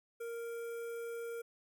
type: tone with notch filter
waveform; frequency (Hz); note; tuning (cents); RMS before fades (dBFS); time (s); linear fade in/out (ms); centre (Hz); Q
square; 465.8; A#4; -1; -42; 0.2-1.42; 10; 4200; 0.56
effects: none